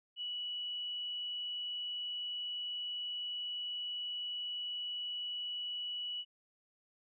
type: tone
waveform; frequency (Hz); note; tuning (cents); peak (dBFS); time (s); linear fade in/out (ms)
sine; 2943; F#7; -10; -37; 0.16-6.25; 50
effects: none